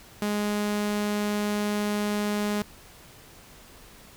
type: tone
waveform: sawtooth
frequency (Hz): 207.7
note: G#3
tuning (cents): 0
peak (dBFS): -21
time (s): 0.22-2.62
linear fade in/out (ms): 0
effects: pink hiss -50 dBFS RMS until 4.16 s